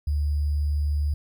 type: tone with sample-and-hold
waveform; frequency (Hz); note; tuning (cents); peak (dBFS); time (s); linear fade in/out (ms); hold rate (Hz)
sine; 73.42; D2; 0; -21; 0.07-1.14; 5; 4900
effects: none